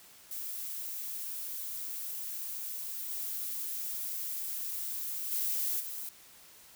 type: noise with level steps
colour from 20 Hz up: violet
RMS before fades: -39 / -37 / -32 / -40 dBFS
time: 0.31-6.09 s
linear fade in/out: 2 ms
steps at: 3.09 / 5.31 / 5.79 s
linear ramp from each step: 20 ms
effects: white hiss -56 dBFS RMS until 6.75 s